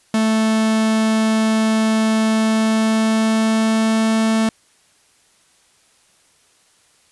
45% pulse tone with pitch glide, 220 to 221.8 Hz, A3 to A3, 0 to +14 cents, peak -14 dBFS, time 0.14-4.49 s, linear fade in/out 2 ms, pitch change +14 cents, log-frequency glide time 2.28-4.15 s, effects white hiss -56 dBFS RMS until 7.11 s + resampled to 24000 Hz

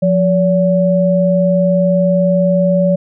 sine tone pair together, 176.97 / 571 Hz, F3 / D5, +23 / -49 cents, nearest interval octave + minor sixth, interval 2028 cents, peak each -12 dBFS, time 0.02-2.96 s, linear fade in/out 10 ms, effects none

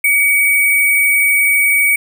sine tone with sample-and-hold, 2262 Hz, C#7, 34 cents sharp, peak -9 dBFS, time 0.04-1.96 s, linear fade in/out 5 ms, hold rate 11025 Hz, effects none

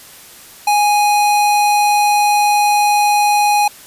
square tone, 829 Hz, G#5, 3 cents flat, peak -11 dBFS, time 0.67-3.68 s, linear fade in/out 5 ms, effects white hiss -39 dBFS RMS until 3.86 s + resampled to 32000 Hz

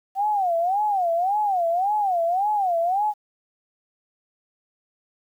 sine tone with vibrato, 753 Hz, F#5, 30 cents sharp, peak -19 dBFS, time 0.15-3.14 s, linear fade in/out 50 ms, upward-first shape sine, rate 1.8 Hz, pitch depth 210 cents each way, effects 9-bit

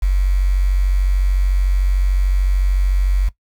sine tone with quantisation, 46.79 Hz, F#1, 20 cents sharp, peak -12 dBFS, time 0.02-3.29 s, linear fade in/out 10 ms, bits 6, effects noise-tail reverb RT60 0.1 s tail -17 dB re dry

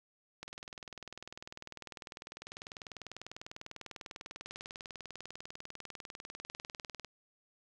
click train, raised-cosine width 0.2 ms, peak -27 dBFS, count 134, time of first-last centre 0.43-7.047 s, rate 20.1 Hz, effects none

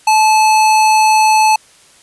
square tone, 867 Hz, A5, 26 cents flat, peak -8 dBFS, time 0.07-1.56 s, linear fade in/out 5 ms, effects white hiss -46 dBFS RMS until 2.02 s + resampled to 24000 Hz

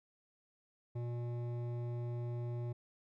sine tone with hard clipping, 120 Hz, B2, 49 cents flat, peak -39 dBFS, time 0.95-2.73 s, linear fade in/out 10 ms, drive 12 dB, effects none

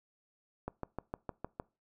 click train, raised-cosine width 1 ms, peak -23 dBFS, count 7, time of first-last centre 0.68-1.599 s, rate 6.53 Hz, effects noise-tail reverb RT60 0.3 s tail -23 dB re dry

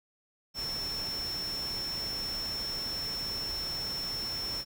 sine tone in noise, 5400 Hz, E8, 41 cents sharp, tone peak -33 dBFS, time 0.54-4.65 s, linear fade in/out 50 ms, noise pink, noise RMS -42 dBFS, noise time 0.54-4.65 s, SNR +6 dB, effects none

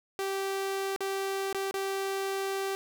sawtooth tone with dropouts, 389.4 Hz, G4, 12 cents flat, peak -26 dBFS, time 0.19-2.75 s, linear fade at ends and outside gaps 0 ms, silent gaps 0.962-1.006 / 1.528-1.547 / 1.711-1.741 s, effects none

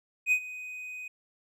triangle tone with ADSR envelope, 2500 Hz, D#7, 8 cents sharp, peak -18 dBFS, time 0.26-1.08 s, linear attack 59 ms, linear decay 74 ms, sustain -18 dB, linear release 5 ms, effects none

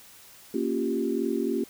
sine chord, G half-diminished seventh, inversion first, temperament equal, 233.1 / 277.2 / 349.2 / 392 Hz, Bb3 / Db4 / F4 / G4, 0 / 0 / 0 / 0 cents, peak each -30 dBFS, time 0.54-1.64 s, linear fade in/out 5 ms, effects white hiss -51 dBFS RMS until 1.69 s

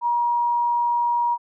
sine tone, 953 Hz, A#5, 38 cents sharp, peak -18 dBFS, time 0.01-1.38 s, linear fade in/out 50 ms, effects none

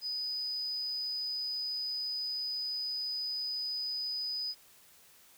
sine tone, 4983 Hz, D#8, 2 cents sharp, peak -33 dBFS, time 0.01-4.55 s, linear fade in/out 50 ms, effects white hiss -60 dBFS RMS until 5.37 s

